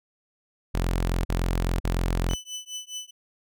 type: tone bursts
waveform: sawtooth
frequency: 43.65 Hz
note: F1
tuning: in tune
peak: -19 dBFS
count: 3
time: 0.74-2.352 s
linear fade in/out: 10 ms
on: 510 ms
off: 41 ms
type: tone with tremolo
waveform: 25% pulse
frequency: 3000 Hz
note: F#7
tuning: 23 cents sharp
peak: -27 dBFS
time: 2.29-3.11 s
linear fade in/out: 10 ms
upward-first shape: triangle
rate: 4.8 Hz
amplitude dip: 100%
effects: none